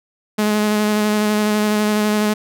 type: tone with vibrato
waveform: sawtooth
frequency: 211.2 Hz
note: G#3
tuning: 29 cents sharp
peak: -11 dBFS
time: 0.38-2.34 s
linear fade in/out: 10 ms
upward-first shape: square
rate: 12 Hz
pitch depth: 12 cents each way
effects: none